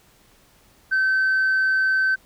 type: tone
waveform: sine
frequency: 1539 Hz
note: G6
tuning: 32 cents flat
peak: -15 dBFS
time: 0.91-2.16 s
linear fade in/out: 20 ms
effects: tanh soft clip ceiling -15 dBFS + pink hiss -56 dBFS RMS until 2.25 s